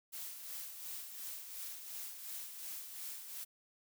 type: noise with tremolo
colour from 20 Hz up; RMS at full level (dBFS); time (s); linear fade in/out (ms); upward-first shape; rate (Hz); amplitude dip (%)
blue; -44; 0.12-3.45; 20; sine; 2.8; 50
effects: none